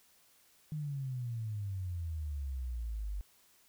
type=exponential sweep; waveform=sine; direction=down; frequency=155.56 to 48.09 Hz; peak=-35 dBFS; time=0.72-3.21 s; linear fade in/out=0 ms; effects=white hiss -66 dBFS RMS until 3.68 s